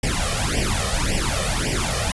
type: noise with flanger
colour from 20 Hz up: pink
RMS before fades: -22 dBFS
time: 0.03-2.12 s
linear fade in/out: 5 ms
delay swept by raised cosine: 0.37 to 1.67 ms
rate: 1.8 Hz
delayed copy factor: +0.95
effects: resampled to 24000 Hz